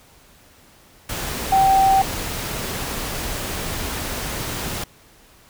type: tone in noise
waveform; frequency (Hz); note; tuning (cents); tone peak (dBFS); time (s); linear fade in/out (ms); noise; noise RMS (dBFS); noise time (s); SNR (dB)
sine; 774; G5; -22; -12; 1.52-2.02; 5; pink; -27; 1.09-4.84; +12
effects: pink hiss -51 dBFS RMS until 5.49 s